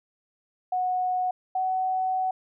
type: tone pair in turn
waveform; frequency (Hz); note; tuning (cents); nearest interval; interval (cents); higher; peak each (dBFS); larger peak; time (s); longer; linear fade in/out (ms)
sine; 734 / 749.4; F#5 / F#5; -14 / +22; unison; 36; second; -23 / -23; neither; 0.72-1.31 / 1.55-2.31; second; 5
effects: none